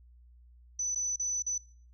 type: tone with dropouts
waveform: sine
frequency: 5990 Hz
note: F#8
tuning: 20 cents sharp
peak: -29 dBFS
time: 0.79-1.58 s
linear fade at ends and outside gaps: 5 ms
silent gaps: 0.949-0.957 / 1.161-1.196 / 1.424-1.464 s
effects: noise-tail reverb RT60 0.5 s tail -21 dB re dry + added 60 Hz sine -54 dBFS peak until 1.93 s